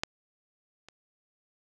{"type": "clicks", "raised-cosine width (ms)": 0.2, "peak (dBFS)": [-11, -30], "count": 2, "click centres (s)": [0.035, 0.886], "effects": []}